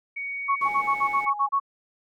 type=tone with pitch glide; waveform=sine; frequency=2240 to 2214 Hz; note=C#7 to C#7; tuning=+18 to -3 cents; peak=-29 dBFS; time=0.16-1.3 s; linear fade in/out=10 ms; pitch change=-21 cents; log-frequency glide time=0.75-0.9 s
type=tone bursts; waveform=sine; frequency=1108.7 Hz; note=C#6; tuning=in tune; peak=-19 dBFS; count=9; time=0.48-1.6 s; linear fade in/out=20 ms; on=80 ms; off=50 ms
type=noise; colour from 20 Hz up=brown; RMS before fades=-35 dBFS; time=0.61-1.25 s; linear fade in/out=2 ms
type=tone with tremolo; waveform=sine; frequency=830.6 Hz; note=G#5; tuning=in tune; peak=-28 dBFS; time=0.65-1.49 s; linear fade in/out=10 ms; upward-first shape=sine; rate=5.3 Hz; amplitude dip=35%
effects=high-pass 300 Hz 12 dB/octave